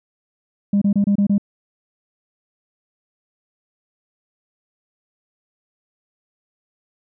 sine tone bursts, 201.6 Hz, G3, 49 cents sharp, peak -11 dBFS, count 6, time 0.73-1.381 s, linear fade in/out 5 ms, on 86 ms, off 27 ms, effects tanh soft clip ceiling -11 dBFS

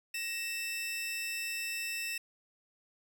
sawtooth tone pair together, 1877 / 2654 Hz, A#6 / E7, +11 / +11 cents, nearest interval tritone, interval 600 cents, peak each -40 / -32 dBFS, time 0.14-2.18 s, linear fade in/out 5 ms, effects none

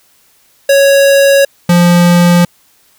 square tone pair in turn, 554.4 / 174.63 Hz, C#5 / F3, 0 / 0 cents, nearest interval octave + minor sixth, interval 2000 cents, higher first, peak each -5 dBFS, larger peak neither, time 0.69-1.45 / 1.69-2.45 s, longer neither, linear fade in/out 5 ms, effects white hiss -50 dBFS RMS until 2.98 s

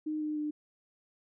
sine tone with pitch steps, 307.4 / 303.9 / 300.4 Hz, D#4 / D#4 / D4, -21 / -41 / +39 cents, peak -31 dBFS, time 0.06-0.51 s, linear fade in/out 10 ms, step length 150 ms, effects none

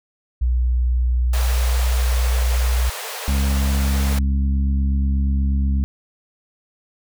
sine tone, 61.3 Hz, B1, 12 cents flat, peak -15 dBFS, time 0.41-2.9 s, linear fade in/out 10 ms
pink high-pass noise, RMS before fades -30 dBFS, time 1.33-4.19 s, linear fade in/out 5 ms, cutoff 430 Hz, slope 96 dB/octave
harmonic tone, 68.3 Hz, C#2, 25 cents flat, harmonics 1 / 2 / 3 / 4, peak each -16 / -32 / -26 / -35 dBFS, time 3.28-5.84 s, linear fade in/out 0 ms
effects none

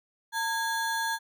square ring-modulated tone, 1275 Hz, D#6, 42 cents sharp, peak -25 dBFS, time 0.32-1.19 s, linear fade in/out 50 ms, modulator 370 Hz, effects none

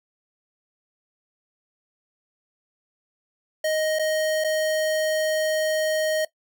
square tone with dropouts, 624 Hz, D#5, 5 cents sharp, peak -22 dBFS, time 3.64-6.25 s, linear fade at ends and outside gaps 5 ms, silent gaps 3.988-3.993 / 4.44-4.444 s, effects noise-tail reverb RT60 0.1 s tail -18 dB re dry

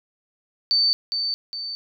sine tone with echo, 4556 Hz, C#8, 47 cents sharp, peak -16 dBFS, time 0.71-0.93 s, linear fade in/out 0 ms, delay 410 ms, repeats 2, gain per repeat -6 dB, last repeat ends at 1.75 s, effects none

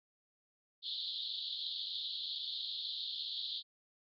pink band-pass noise, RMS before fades -41 dBFS, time 0.82-3.63 s, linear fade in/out 50 ms, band 3300 to 4400 Hz, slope 96 dB/octave, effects none

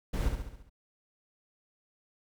brown noise with echo, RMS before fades -29 dBFS, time 0.13-0.29 s, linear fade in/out 10 ms, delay 68 ms, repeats 6, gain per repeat -5 dB, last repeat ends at 0.698 s, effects none

